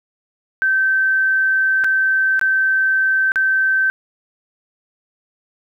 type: tone with dropouts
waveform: sine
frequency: 1548 Hz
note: G6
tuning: 22 cents flat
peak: -13 dBFS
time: 0.62-3.9 s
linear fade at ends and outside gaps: 0 ms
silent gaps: 1.839-1.844 / 2.394-2.413 / 3.319-3.358 s
effects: 9-bit

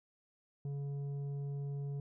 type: tone with tanh clipping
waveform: sine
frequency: 141.2 Hz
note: C#3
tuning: 32 cents sharp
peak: -38 dBFS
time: 0.65-2 s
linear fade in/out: 2 ms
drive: 7 dB
effects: none

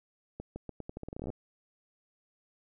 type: accelerating click train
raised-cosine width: 2 ms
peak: -26 dBFS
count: 18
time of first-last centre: 0.4-1.302 s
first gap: 160 ms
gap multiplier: 0.83
effects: none

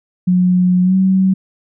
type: tone with pitch glide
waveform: sine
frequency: 181.1 to 189.45 Hz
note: F#3 to F#3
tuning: -37 to +41 cents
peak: -9 dBFS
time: 0.27-1.34 s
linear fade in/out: 10 ms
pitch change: +78 cents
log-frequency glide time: 0.83-0.95 s
effects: none

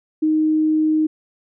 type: tone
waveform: sine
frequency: 311.1 Hz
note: D#4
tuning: in tune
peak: -14 dBFS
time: 0.22-1.07 s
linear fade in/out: 10 ms
effects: none

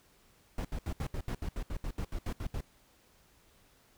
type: noise bursts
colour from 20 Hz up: brown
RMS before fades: -35 dBFS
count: 15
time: 0.58-2.608 s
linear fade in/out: 2 ms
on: 68 ms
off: 72 ms
effects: pink hiss -65 dBFS RMS until 3.97 s

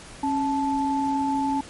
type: tone pair together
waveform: sine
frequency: 274.1 / 872 Hz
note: C#4 / A5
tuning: -19 / -16 cents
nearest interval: octave + minor sixth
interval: 2003 cents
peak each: -24 dBFS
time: 0.23-1.61 s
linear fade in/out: 5 ms
effects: pink hiss -43 dBFS RMS until 1.69 s + MP3 48 kbps

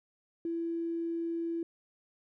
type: tone with tanh clipping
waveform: triangle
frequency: 334.4 Hz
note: E4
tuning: 25 cents sharp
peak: -31 dBFS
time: 0.45-1.63 s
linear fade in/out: 2 ms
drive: 3 dB
effects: none

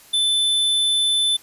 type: tone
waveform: square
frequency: 3520 Hz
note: A7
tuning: in tune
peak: -17 dBFS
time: 0.13-1.37 s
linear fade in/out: 10 ms
effects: white hiss -48 dBFS RMS until 1.42 s + resampled to 32000 Hz

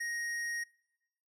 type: tone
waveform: square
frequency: 1874 Hz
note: A#6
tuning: 9 cents sharp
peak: -35 dBFS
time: 0-0.64 s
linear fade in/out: 10 ms
effects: noise-tail reverb RT60 1.0 s tail -25 dB re dry + low-pass 11000 Hz 12 dB/octave

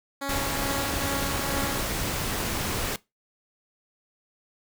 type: tone with tremolo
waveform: 10% pulse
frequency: 277.7 Hz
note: C#4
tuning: 3 cents sharp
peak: -20 dBFS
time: 0.21-1.83 s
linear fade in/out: 10 ms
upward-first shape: sine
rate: 2.4 Hz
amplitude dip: 45%
type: noise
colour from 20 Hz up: pink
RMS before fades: -29 dBFS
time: 0.29-2.96 s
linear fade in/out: 2 ms
effects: noise-tail reverb RT60 0.2 s tail -20 dB re dry

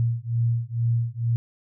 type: beating tone pair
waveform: sine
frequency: 115.9 / 118.1 Hz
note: A#2 / A#2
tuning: -10 / +23 cents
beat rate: 2.2 Hz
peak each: -24 dBFS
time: 0-1.36 s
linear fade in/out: 0 ms
effects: none

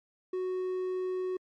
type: tone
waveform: triangle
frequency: 369.5 Hz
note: F#4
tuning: 2 cents flat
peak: -28 dBFS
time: 0.33-1.37 s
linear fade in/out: 5 ms
effects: MP3 48 kbps

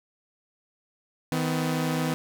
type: tone pair together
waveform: sawtooth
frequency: 158.9 / 252.4 Hz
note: D#3 / B3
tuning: +37 / +38 cents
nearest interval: minor sixth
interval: 801 cents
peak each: -23 / -24 dBFS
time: 1.32-2.14 s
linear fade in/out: 0 ms
effects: none

